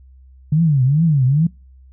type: tone with vibrato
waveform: sine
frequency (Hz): 145.7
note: D3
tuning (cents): -13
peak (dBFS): -11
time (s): 0.52-1.47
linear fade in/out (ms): 5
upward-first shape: triangle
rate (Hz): 2.4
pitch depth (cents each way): 280
effects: noise-tail reverb RT60 0.3 s tail -24 dB re dry + added 65 Hz sine -42 dBFS peak until 1.92 s